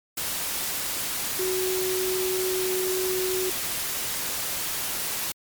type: tone in noise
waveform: sine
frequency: 371.9 Hz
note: F#4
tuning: 9 cents sharp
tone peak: -25 dBFS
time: 1.39-3.5 s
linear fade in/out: 5 ms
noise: white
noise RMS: -29 dBFS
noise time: 0.17-5.32 s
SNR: +1 dB
effects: MP3 96 kbps